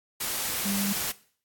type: tone in noise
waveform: sine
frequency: 198.7 Hz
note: G3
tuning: 24 cents sharp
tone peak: -27 dBFS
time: 0.65-0.93 s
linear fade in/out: 10 ms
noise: white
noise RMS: -30 dBFS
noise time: 0.2-1.12 s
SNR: 0 dB
effects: noise-tail reverb RT60 0.5 s tail -19 dB re dry + AAC 64 kbps